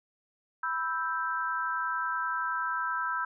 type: chord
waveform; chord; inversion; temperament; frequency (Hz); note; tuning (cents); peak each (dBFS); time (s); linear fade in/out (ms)
sine; E minor; second; equal; 987.8 / 1318.5 / 1568; B5 / E6 / G6; 0 / 0 / 0; -34 / -32 / -33; 0.63-3.25; 5
effects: none